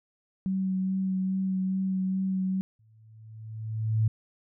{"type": "tone with vibrato", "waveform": "sine", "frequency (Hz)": 189.2, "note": "F#3", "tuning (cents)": 39, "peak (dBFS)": -25, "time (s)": [0.46, 2.61], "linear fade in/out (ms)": 0, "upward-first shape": "sine", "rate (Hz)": 2.4, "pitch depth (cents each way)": 14}
{"type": "tone with exponential growth", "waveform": "sine", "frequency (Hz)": 110, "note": "A2", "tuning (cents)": 0, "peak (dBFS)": -19, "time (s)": [2.79, 4.08], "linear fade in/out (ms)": 5, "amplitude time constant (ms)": 280}
{"effects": []}